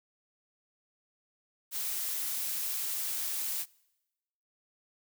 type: noise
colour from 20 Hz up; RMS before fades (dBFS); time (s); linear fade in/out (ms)
blue; -34; 1.71-3.66; 50
effects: noise-tail reverb RT60 1.0 s tail -25 dB re dry